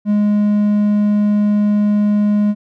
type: tone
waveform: triangle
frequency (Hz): 207.7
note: G#3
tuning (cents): 0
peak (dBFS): -9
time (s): 0.05-2.55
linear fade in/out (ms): 50
effects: none